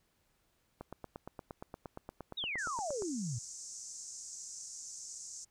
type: click train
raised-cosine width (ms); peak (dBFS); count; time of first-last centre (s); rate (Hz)
1; -29; 20; 0.81-3.022; 8.59
type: exponential sweep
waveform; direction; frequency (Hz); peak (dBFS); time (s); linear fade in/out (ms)
sine; down; 3908 to 108.2; -35; 2.37-3.39; 10
type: band-pass noise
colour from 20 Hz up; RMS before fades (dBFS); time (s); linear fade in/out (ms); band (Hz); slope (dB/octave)
pink; -47; 2.58-5.45; 10; 5900 to 7700; 48
effects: pink hiss -75 dBFS RMS until 5.5 s